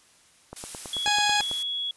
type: click train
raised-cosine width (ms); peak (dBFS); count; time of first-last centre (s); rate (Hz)
1; -23; 10; 0.53-1.514; 9.15
type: noise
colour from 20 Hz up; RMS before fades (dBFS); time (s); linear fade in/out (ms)
blue; -36; 0.56-1.63; 5
type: tone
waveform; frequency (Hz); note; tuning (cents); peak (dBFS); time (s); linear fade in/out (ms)
sine; 3355; G#7; +17; -27; 0.93-1.91; 2
type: harmonic tone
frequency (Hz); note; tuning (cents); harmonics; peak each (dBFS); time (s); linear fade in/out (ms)
830.6; G#5; 0; 1 / 2 / 3 / 4 / 5 / 6 / 8 / 9; -25 / -28 / -30 / -31 / -32 / -33 / -34 / -35; 1.06-1.41; 0
effects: white hiss -58 dBFS RMS until 1.96 s + resampled to 24000 Hz